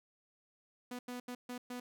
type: tone bursts at uneven times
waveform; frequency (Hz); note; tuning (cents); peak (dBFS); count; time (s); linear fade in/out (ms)
sawtooth; 246.9; B3; 0; -37; 5; 0.91-0.99 / 1.08-1.2 / 1.28-1.35 / 1.49-1.58 / 1.7-1.8; 5
effects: none